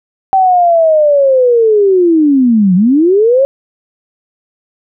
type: linear two-way sweep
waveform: sine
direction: down then up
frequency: 775 to 174.61 to 558 Hz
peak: -5 dBFS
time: 0.33-3.45 s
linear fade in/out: 0 ms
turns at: 2.75 s
effects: none